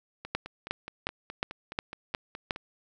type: two click trains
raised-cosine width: 0.3 ms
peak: -12 / -23 dBFS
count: 7 / 12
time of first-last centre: 0.35-2.508 / 0.25-2.561 s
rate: 2.78 / 4.76 Hz
effects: none